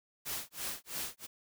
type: noise with tremolo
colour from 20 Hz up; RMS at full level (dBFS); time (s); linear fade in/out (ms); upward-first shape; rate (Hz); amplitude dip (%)
white; -37; 0.25-1.27; 20; sine; 3; 100
effects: none